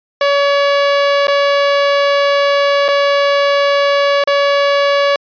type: tone with dropouts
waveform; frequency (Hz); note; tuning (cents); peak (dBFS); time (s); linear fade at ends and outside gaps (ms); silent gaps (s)
sawtooth; 566; C#5; +36; -6; 0.21-5.16; 2; 1.271-1.281 / 2.882-2.886 / 4.239-4.274
effects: resampled to 11025 Hz